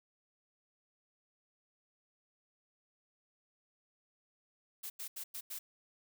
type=noise bursts at uneven times; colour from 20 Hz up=blue; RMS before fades=-43 dBFS; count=5; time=4.83-4.9 / 4.99-5.08 / 5.16-5.24 / 5.34-5.41 / 5.5-5.59 s; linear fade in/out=10 ms; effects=none